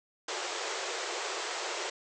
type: band-pass noise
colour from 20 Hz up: pink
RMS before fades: -36 dBFS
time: 0.28-1.9 s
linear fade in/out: 5 ms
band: 350 to 7900 Hz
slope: 96 dB/octave
effects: none